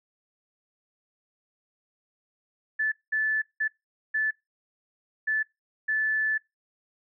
sine tone bursts at uneven times, 1743 Hz, A6, 17 cents flat, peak -23 dBFS, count 6, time 2.79-2.92 / 3.12-3.42 / 3.6-3.68 / 4.14-4.31 / 5.27-5.43 / 5.88-6.38 s, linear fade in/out 10 ms, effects noise-tail reverb RT60 0.2 s tail -22 dB re dry

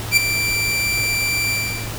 sawtooth tone with ADSR envelope, 2349 Hz, D7, in tune, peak -5 dBFS, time 0.11-1.91 s, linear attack 60 ms, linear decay 9 ms, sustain -10 dB, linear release 400 ms, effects added 110 Hz sine -30 dBFS peak until 1.98 s + pink hiss -30 dBFS RMS until 1.98 s

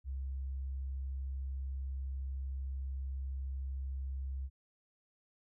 sine tone, 66.8 Hz, C2, 36 cents sharp, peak -36 dBFS, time 0.04-4.5 s, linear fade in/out 50 ms, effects none

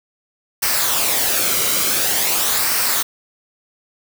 white noise with flanger, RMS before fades -18 dBFS, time 0.62-3.03 s, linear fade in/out 10 ms, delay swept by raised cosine 0.28 to 1.15 ms, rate 0.47 Hz, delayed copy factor -0.5, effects none

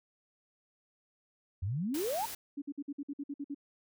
sine exponential sweep, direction up, 84.3 to 956 Hz, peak -31 dBFS, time 1.62-2.26 s, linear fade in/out 10 ms
white noise, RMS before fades -42 dBFS, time 1.94-2.35 s, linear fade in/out 5 ms
sine tone bursts, 284.4 Hz, C#4, 45 cents sharp, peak -35 dBFS, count 10, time 2.57-3.547 s, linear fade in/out 10 ms, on 50 ms, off 53 ms
effects none

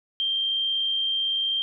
sine tone with amplitude modulation, 3169 Hz, G7, 18 cents sharp, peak -21 dBFS, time 0.2-1.62 s, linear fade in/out 0 ms, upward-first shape sine, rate 101 Hz, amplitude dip 30%, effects none

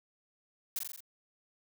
blue noise with echo, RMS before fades -34 dBFS, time 0.76-0.79 s, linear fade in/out 2 ms, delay 43 ms, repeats 5, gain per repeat -3 dB, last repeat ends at 1.005 s, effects none

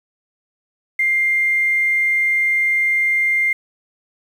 sine tone, 2100 Hz, C7, 6 cents sharp, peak -14 dBFS, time 0.99-3.53 s, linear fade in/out 5 ms, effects 7-bit

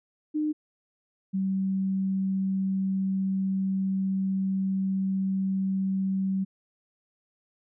sine tone pair in turn, 304.4 / 191.76 Hz, D#4 / G3, -38 / -38 cents, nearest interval minor sixth, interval 800 cents, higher first, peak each -24 dBFS, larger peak neither, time 0.34-0.53 / 1.33-6.45 s, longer second, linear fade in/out 20 ms, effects none

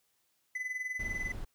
triangle tone with tremolo, 2010 Hz, B6, 30 cents sharp, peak -30 dBFS, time 0.55-1.32 s, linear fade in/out 5 ms, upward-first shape sine, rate 20 Hz, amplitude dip 70%
brown noise, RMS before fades -40 dBFS, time 0.99-1.45 s, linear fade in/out 10 ms
effects white hiss -75 dBFS RMS until 1.54 s

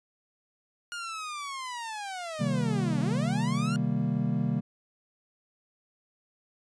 sawtooth linear two-way sweep, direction down then up, 1433 to 271.5 to 1433 Hz, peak -31 dBFS, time 0.92-3.76 s, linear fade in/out 0 ms, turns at 3 s
triangle chord, C minor seventh, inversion none, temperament equal, 130.81 / 155.56 / 196 / 233.1 Hz, C3 / Eb3 / G3 / Bb3, 0 / 0 / 0 / 0 cents, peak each -29 dBFS, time 2.39-4.61 s, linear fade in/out 20 ms
effects resampled to 22050 Hz

